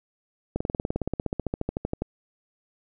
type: slowing click train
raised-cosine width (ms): 2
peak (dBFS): -13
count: 24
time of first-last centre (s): 0.56-2.02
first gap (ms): 45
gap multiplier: 1.03
effects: none